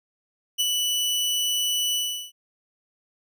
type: tone with ADSR envelope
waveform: sawtooth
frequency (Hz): 2967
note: F#7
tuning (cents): +4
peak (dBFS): -16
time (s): 0.58-2.32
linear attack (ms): 23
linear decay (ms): 31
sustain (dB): -3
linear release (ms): 370
effects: none